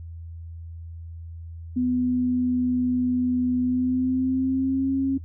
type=tone with pitch glide; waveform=sine; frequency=250.2 to 269.7 Hz; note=B3 to C#4; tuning=+23 to -47 cents; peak=-20 dBFS; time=1.76-5.18 s; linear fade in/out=10 ms; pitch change=+130 cents; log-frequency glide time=3.6-4.94 s; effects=noise-tail reverb RT60 0.1 s tail -17 dB re dry + added 83 Hz sine -35 dBFS peak until 5.24 s

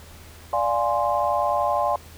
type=chord; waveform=sine; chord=D half-diminished seventh; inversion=none; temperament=equal; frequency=587.3 / 698.5 / 830.6 / 1046.5 Hz; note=D5 / F5 / Ab5 / C6; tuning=0 / 0 / 0 / 0 cents; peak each=-25 dBFS; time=0.53-1.96 s; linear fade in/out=2 ms; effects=added 81 Hz sine -45 dBFS peak until 2.17 s + pink hiss -47 dBFS RMS until 2.17 s

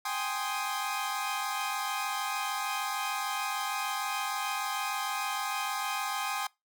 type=chord; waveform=sawtooth; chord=Ab major seventh; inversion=third; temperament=equal; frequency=784 / 830.6 / 1046.5 / 1244.5 Hz; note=G5 / Ab5 / C6 / Eb6; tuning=0 / 0 / 0 / 0 cents; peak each=-33 dBFS; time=0.05-6.47 s; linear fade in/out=5 ms; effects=noise-tail reverb RT60 0.2 s tail -22 dB re dry

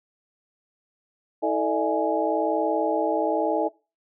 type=tone cluster; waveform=sine; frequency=323 / 440.8 / 599 / 660 / 834 Hz; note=E4 / A4 / D5 / E5 / G#5; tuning=-35 / +3 / +34 / +2 / +7 cents; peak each=-27 dBFS; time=1.42-3.69 s; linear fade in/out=20 ms; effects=noise-tail reverb RT60 0.3 s tail -22 dB re dry

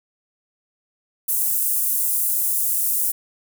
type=high-pass noise; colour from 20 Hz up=pink; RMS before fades=-21 dBFS; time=1.28-3.12 s; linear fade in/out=10 ms; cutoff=9800 Hz; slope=24 dB/octave; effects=none

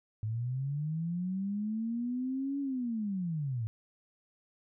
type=linear two-way sweep; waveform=sine; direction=up then down; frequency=105.7 to 282.6 to 105.7 Hz; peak=-31 dBFS; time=0.23-3.67 s; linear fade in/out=0 ms; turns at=2.6 s; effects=none

